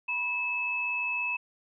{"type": "tone pair together", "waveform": "sine", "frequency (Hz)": [975, 2603], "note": ["B5", "E7"], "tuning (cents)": [-23, -22], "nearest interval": "octave + perfect fourth", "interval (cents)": 1701, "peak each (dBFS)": [-37, -28], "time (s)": [0.08, 1.37], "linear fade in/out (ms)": 10, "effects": []}